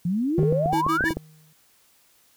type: exponential sweep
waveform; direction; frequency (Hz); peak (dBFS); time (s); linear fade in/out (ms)
sine; up; 164.81 to 1821; -21; 0.05-1.09; 5
type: tone with exponential decay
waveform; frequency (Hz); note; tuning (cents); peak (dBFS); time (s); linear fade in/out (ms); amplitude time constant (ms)
triangle; 155.56; D#3; 0; -15; 0.38-1.53; 2; 250
type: clicks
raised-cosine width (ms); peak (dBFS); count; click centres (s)
2; -14; 10; 0.392 / 0.431 / 0.525 / 0.659 / 0.731 / 0.865 / 1.008 / 1.04 / 1.107 / 1.17
type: tone bursts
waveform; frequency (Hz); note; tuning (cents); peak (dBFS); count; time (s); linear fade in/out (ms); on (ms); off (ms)
square; 324.7; E4; -26; -24; 3; 0.72-1.139; 20; 99; 61
effects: white hiss -60 dBFS RMS until 2.36 s